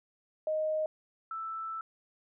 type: tone pair in turn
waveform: sine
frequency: 622.3 / 1322 Hz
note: D#5 / E6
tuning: 0 / +5 cents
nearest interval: octave + minor second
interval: 1305 cents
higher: second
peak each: -28 / -35 dBFS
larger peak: first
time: 0.47-0.86 / 1.31-1.81 s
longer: second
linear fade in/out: 2 ms
effects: none